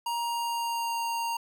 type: tone with pitch glide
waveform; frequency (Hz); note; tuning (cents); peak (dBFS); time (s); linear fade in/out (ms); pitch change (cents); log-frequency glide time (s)
square; 941 to 929.1; A#5 to A#5; +16 to -6; -29; 0.06-1.37; 5; -22; 0.2-1.01
effects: none